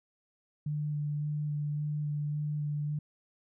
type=tone with vibrato; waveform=sine; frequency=148.5 Hz; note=D3; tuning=20 cents sharp; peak=-30 dBFS; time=0.66-2.99 s; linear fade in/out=5 ms; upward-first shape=square; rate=1.8 Hz; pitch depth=10 cents each way; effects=none